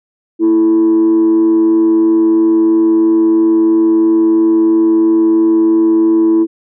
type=tone with frequency modulation; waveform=sine; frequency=329.6 Hz; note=E4; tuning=in tune; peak=-5 dBFS; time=0.39-6.47 s; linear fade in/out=50 ms; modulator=103 Hz; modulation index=0.25; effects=tanh soft clip ceiling -5 dBFS